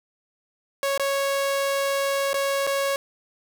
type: tone with dropouts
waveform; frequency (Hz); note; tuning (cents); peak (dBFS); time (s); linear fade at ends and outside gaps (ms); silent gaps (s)
sawtooth; 553; C#5; -4; -18; 0.83-2.96; 1; 0.977-0.996 / 2.332-2.342 / 2.668-2.673
effects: none